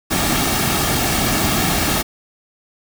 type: noise with comb filter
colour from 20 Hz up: pink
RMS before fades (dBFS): -18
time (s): 0.1-2.03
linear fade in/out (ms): 20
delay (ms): 2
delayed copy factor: -0.5
effects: none